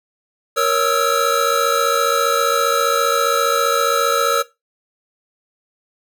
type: tone cluster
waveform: square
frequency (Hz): 469.3 / 556 / 1285 / 1340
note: A#4 / C#5 / E6 / E6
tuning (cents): +12 / +5 / -45 / +28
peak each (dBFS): -21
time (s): 0.56-4.43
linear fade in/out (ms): 20
effects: noise-tail reverb RT60 0.2 s tail -17 dB re dry

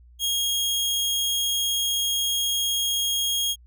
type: tone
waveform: sawtooth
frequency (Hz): 3267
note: G#7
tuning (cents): -29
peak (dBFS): -19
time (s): 0.19-3.56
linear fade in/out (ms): 50
effects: added 60 Hz sine -48 dBFS peak until 3.66 s

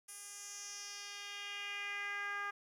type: tone with band-pass filter sweep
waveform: 10% pulse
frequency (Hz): 405.6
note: G#4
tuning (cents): -41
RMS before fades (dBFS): -44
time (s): 0.08-2.51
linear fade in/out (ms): 10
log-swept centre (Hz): 9700 to 1400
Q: 2.5
effects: 12-bit

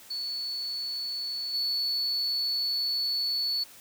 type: tone with level steps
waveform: sine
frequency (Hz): 4434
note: C#8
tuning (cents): 0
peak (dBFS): -30 / -24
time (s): 0.1-3.64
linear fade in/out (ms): 10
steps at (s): 1.53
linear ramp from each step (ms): 20
effects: tanh soft clip ceiling -24 dBFS + white hiss -51 dBFS RMS until 3.8 s

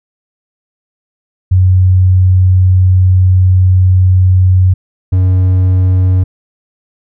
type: tone pair in turn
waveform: sine / triangle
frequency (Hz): 92.5 / 92.5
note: F#2 / F#2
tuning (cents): 0 / 0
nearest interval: unison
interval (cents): 0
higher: neither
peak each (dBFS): -4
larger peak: neither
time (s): 1.51-4.74 / 5.12-6.24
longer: first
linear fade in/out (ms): 10
effects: none

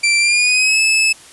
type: tone with pitch glide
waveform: sawtooth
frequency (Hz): 2349 to 2606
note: D7 to E7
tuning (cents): 0 to -20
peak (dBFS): -8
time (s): 0.03-1.13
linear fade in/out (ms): 10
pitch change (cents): +180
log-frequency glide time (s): 0.19-0.8
effects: white hiss -41 dBFS RMS until 1.32 s + resampled to 24000 Hz

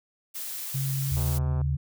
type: noise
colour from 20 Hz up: blue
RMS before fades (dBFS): -35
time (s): 0.34-1.39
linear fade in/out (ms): 20
type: tone with pitch glide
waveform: sine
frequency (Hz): 135.7 to 138.23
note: C#3 to C#3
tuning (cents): -36 to -5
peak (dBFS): -26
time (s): 0.74-1.77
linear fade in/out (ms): 10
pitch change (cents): +31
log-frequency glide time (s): 1.2-1.54
type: tone with vibrato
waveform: sine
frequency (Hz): 77.5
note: D#2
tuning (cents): -6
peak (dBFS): -26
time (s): 1.11-1.76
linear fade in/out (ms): 10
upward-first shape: square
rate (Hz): 2.9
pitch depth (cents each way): 10
type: click train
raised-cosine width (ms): 1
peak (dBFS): -27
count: 58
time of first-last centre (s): 1.17-1.615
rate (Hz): 128
effects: none

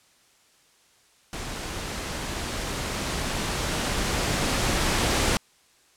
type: noise with level ramp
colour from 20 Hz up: pink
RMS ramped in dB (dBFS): -34 to -22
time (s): 1.33-5.37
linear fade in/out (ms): 0
effects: white hiss -60 dBFS RMS until 5.96 s + low-pass 9000 Hz 12 dB/octave

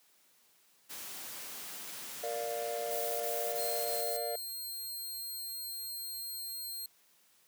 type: noise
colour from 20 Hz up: white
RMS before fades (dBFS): -44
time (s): 0.89-4.02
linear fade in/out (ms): 20
type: chord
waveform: triangle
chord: Bb major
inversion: none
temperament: equal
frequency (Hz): 466.2 / 587.3 / 698.5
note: Bb4 / D5 / F5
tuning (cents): 0 / 0 / 0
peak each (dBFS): -37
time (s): 2.23-4.36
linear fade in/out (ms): 5
type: noise bursts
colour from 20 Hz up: violet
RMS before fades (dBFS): -39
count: 4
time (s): 2.91-4.166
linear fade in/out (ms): 0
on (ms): 290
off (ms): 32
type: tone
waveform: 10% pulse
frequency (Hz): 4199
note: C8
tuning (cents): +5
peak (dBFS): -32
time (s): 3.58-6.86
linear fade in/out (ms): 2
effects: white hiss -67 dBFS RMS until 7.47 s + high-pass 150 Hz 12 dB/octave

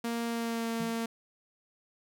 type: tone with pitch glide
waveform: sawtooth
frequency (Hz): 233.1 to 228.8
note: A#3 to A#3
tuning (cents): 0 to -32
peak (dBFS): -27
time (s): 0.04-1.06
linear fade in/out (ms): 5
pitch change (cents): -32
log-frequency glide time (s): 0.26-0.68
type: tone with exponential decay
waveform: sine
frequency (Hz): 171.9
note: F3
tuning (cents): -27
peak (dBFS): -33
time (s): 0.8-1.06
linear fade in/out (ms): 5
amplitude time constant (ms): 55
effects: none

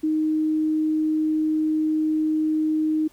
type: tone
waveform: sine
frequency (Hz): 311.1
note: D#4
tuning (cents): 0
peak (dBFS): -19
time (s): 0.03-3.08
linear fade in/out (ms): 10
effects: pink hiss -56 dBFS RMS until 3.12 s

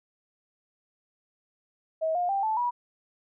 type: tone with pitch steps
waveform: sine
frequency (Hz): 640 / 710.1 / 787.9 / 874.3 / 970.1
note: D#5 / F5 / G5 / A5 / B5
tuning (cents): +49 / +29 / +9 / -11 / -31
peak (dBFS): -24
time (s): 2.01-2.71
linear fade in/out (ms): 20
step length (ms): 140
effects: none

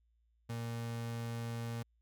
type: tone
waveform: 35% pulse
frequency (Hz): 116.54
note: A#2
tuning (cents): 0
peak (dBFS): -36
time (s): 0.49-1.83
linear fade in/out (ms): 10
effects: added 57 Hz sine -70 dBFS peak until 2.01 s

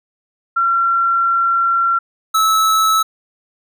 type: tone pair in turn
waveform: sine / square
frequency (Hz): 1365 / 1303.2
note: F6 / E6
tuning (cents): -40 / -20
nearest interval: minor second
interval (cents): 80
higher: first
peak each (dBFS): -12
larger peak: neither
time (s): 0.56-1.99 / 2.34-3.03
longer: first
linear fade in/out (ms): 10
effects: none

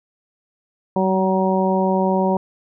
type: harmonic tone with a mistuned harmonic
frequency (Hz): 188.6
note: F#3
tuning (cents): +33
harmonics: 1 / 2 / 3 / 4 / 5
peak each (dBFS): -19 / -22 / -22 / -25 / -23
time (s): 0.96-2.37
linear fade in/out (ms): 2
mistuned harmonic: 1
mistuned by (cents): +17
effects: none

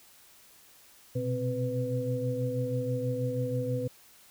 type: tone cluster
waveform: sine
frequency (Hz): 122.6 / 128.8 / 258.8 / 497.5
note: B2 / C3 / C4 / B4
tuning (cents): -12 / -27 / -19 / +13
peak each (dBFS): -32 / -36 / -36 / -32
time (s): 1.15-3.88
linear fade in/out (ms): 10
effects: white hiss -57 dBFS RMS until 4.3 s

